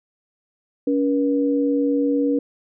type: tone pair together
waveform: sine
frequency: 281.8 / 480.5 Hz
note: C#4 / B4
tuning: +29 / -48 cents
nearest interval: major sixth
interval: 923 cents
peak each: -18 / -22 dBFS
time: 0.87-2.39 s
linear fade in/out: 5 ms
effects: none